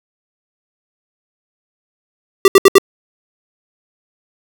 square tone bursts, 390 Hz, G4, 9 cents flat, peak -3 dBFS, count 4, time 2.45-2.783 s, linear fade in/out 2 ms, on 30 ms, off 71 ms, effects none

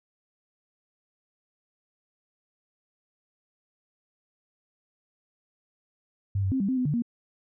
sine tone with pitch steps, 98.7 / 95.7 / 264.5 / 196.8 / 260.2 / 252.1 / 147.8 / 236.6 Hz, G2 / G2 / C4 / G3 / C4 / B3 / D3 / A#3, +12 / -41 / +19 / +7 / -9 / +36 / +11 / +26 cents, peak -23 dBFS, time 6.35-7.022 s, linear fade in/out 5 ms, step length 84 ms, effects none

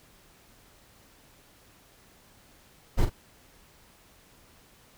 brown noise with echo, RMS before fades -21 dBFS, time 2.97-3.06 s, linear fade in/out 20 ms, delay 42 ms, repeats 1, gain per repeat -8 dB, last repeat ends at 3.102 s, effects pink hiss -58 dBFS RMS until 4.97 s

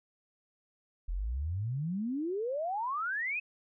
sine exponential sweep, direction up, 39.61 to 2600 Hz, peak -31 dBFS, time 1.08-3.4 s, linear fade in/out 10 ms, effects none

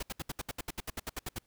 pink noise bursts, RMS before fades -37 dBFS, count 15, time 0-1.386 s, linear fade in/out 5 ms, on 28 ms, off 69 ms, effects pink hiss -72 dBFS RMS until 1.46 s

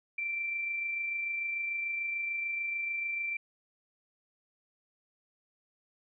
sine tone with amplitude modulation, 2349 Hz, D7, in tune, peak -30 dBFS, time 0.18-3.37 s, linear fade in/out 5 ms, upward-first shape sine, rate 26.8 Hz, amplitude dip 30%, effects none

